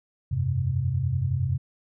sine chord, F suspended second, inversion none, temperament equal, 87.31 / 98 / 130.81 Hz, F2 / G2 / C3, 0 / 0 / 0 cents, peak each -29 / -28 / -25 dBFS, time 0.31-1.58 s, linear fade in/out 10 ms, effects none

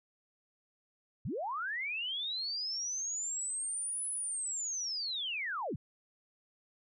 sine linear two-way sweep, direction up then down, 77.78 to 10230 to 77.78 Hz, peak -34 dBFS, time 1.25-5.76 s, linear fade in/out 5 ms, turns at 4.1 s, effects none

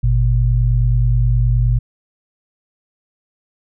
sine tone pair together, 50.45 / 120 Hz, G#1 / B2, -49 / -49 cents, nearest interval octave + minor third, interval 1500 cents, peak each -14 dBFS, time 0.03-1.79 s, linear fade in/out 10 ms, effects none

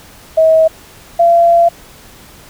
sine tone pair in turn, 641 / 682.3 Hz, E5 / F5, -49 / -41 cents, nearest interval minor second, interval 108 cents, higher second, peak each -5 dBFS, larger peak neither, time 0.37-0.68 / 1.19-1.69 s, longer second, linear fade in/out 10 ms, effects pink hiss -39 dBFS RMS until 2.49 s

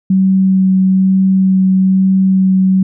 sine tone with vibrato, 189.5 Hz, F#3, 42 cents sharp, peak -7 dBFS, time 0.1-2.83 s, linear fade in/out 5 ms, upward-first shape sine, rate 1.1 Hz, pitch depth 9 cents each way, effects none

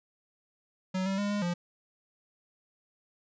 square tone with pitch steps, 186.9 / 193.6 / 203.7 / 205.5 / 174.7 Hz, F#3 / G3 / G#3 / G#3 / F3, +18 / -21 / -33 / -18 / +1 cents, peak -29 dBFS, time 0.94-1.54 s, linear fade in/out 10 ms, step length 120 ms, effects resampled to 16000 Hz

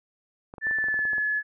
clicks, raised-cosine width 1 ms, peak -27 dBFS, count 12, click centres 0.539 / 0.582 / 0.669 / 0.711 / 0.786 / 0.841 / 0.885 / 0.942 / 0.991 / 1.053 / 1.133 / 1.182 s
sine tone with pitch glide, 1760 to 1708.9 Hz, A6 to G#6, 0 to +49 cents, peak -23 dBFS, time 0.61-1.43 s, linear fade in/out 50 ms, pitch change -51 cents, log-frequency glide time 0.74-1.15 s
effects none

